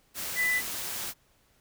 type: tone in noise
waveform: sine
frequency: 1993 Hz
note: B6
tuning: 15 cents sharp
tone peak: -24 dBFS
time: 0.35-0.62 s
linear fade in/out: 50 ms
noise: white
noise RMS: -35 dBFS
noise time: 0.14-1.14 s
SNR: +8 dB
effects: pink hiss -66 dBFS RMS until 1.6 s